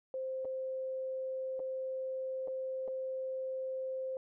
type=tone with dropouts; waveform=sine; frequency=523.3 Hz; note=C5; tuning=in tune; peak=-35 dBFS; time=0.14-4.17 s; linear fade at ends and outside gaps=1 ms; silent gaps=0.448-0.453 / 1.594-1.6 / 2.475-2.481 / 2.878-2.882 s; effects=none